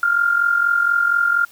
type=tone with amplitude modulation; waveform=sine; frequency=1400 Hz; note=F6; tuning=4 cents sharp; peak=-11 dBFS; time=0.03-1.45 s; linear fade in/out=2 ms; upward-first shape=sine; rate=44.2 Hz; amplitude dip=65%; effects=white hiss -48 dBFS RMS until 1.51 s